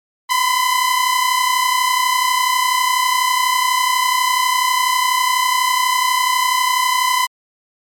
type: tone pair together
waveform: sawtooth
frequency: 994 / 1026.1 Hz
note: B5 / C6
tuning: +11 / -34 cents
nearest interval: minor second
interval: 55 cents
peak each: -13 dBFS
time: 0.29-7.27 s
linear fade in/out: 20 ms
effects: MP3 64 kbps